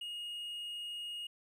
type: tone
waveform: triangle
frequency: 2867 Hz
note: F7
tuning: 45 cents sharp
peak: -38 dBFS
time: 0.01-1.27 s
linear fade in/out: 5 ms
effects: 13-bit